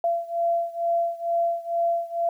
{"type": "beating tone pair", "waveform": "sine", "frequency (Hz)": [680, 682.2], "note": ["F5", "F5"], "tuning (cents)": [-46, -41], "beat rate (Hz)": 2.2, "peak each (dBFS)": [-24, -26], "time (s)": [0.04, 2.29], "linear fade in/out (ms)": 2, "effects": ["10-bit"]}